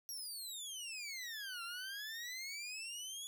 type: exponential two-way sweep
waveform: 20% pulse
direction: down then up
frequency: 5740 to 1357 to 3423 Hz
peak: -38 dBFS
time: 0.09-3.27 s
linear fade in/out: 0 ms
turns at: 1.63 s
effects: none